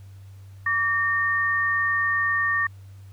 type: tone pair together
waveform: sine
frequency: 1154 / 1831.9 Hz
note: D6 / A#6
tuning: -31 / -31 cents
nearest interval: minor sixth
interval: 800 cents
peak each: -26 / -21 dBFS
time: 0.66-2.67 s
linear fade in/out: 5 ms
effects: added 97 Hz sine -41 dBFS peak until 3.12 s + pink hiss -60 dBFS RMS until 3.12 s